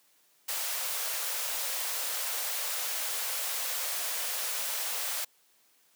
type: high-pass noise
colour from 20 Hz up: white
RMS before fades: -33 dBFS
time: 0.48-5.25 s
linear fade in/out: 10 ms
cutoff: 460 Hz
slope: 96 dB/octave
effects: white hiss -66 dBFS RMS until 5.95 s + high-pass 200 Hz 12 dB/octave